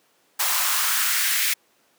white noise with high-pass filter sweep, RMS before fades -22 dBFS, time 0.39-1.54 s, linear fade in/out 10 ms, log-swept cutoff 870 to 2100 Hz, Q 2.1, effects pink hiss -62 dBFS RMS until 1.98 s + high-pass 300 Hz 12 dB/octave

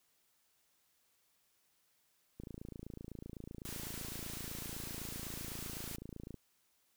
click train, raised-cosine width 3 ms, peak -33 dBFS, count 111, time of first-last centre 2.4-6.343 s, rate 27.9 Hz
white noise, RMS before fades -46 dBFS, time 3.65-5.96 s, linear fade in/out 0 ms
effects white hiss -75 dBFS RMS until 6.96 s

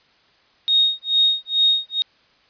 sine tone with tremolo, 3729 Hz, A#7, in tune, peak -12 dBFS, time 0.68-2.02 s, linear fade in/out 0 ms, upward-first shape sine, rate 2.3 Hz, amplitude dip 100%, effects white hiss -57 dBFS RMS until 2.49 s + resampled to 11025 Hz

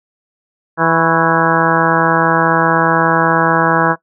harmonic tone with a mistuned harmonic, 164.81 Hz, E3, in tune, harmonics 1 / 2 / 3 / 4 / 5 / 6 / 7 / 8 / 9 / 10, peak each -19 / -19 / -19 / -19 / -19 / -19 / -19 / -19 / -19 / -19 dBFS, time 0.77-3.96 s, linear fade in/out 50 ms, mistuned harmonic 7, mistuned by -74 cents, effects noise-tail reverb RT60 0.1 s tail -19 dB re dry

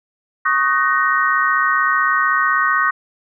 sine chord, D# minor seventh, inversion third, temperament equal with one note detuned, 1108.7 / 1244.5 / 1511.1 / 1864.7 Hz, C#6 / D#6 / F#6 / A#6, 0 / 0 / +36 / 0 cents, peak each -19 dBFS, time 0.45-2.91 s, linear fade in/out 10 ms, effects none

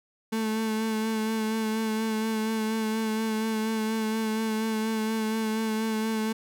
35% pulse tone with vibrato, 220 Hz, A3, in tune, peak -24 dBFS, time 0.32-6.33 s, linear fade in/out 10 ms, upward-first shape sine, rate 4.2 Hz, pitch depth 24 cents each way, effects none

